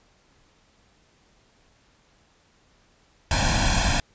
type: noise with comb filter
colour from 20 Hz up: pink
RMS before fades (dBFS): -21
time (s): 3.31-4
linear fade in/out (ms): 2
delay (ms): 1.2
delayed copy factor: +1
effects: pink hiss -61 dBFS RMS until 4.14 s + resampled to 16000 Hz